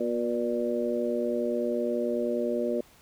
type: harmonic tone with a mistuned harmonic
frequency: 120.2 Hz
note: B2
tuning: 46 cents flat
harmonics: 2 / 3 / 4 / 5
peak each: -31 / -31 / -31 / -31 dBFS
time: 0-2.81 s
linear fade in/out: 5 ms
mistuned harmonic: 5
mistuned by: -28 cents
effects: pink hiss -57 dBFS RMS until 3.01 s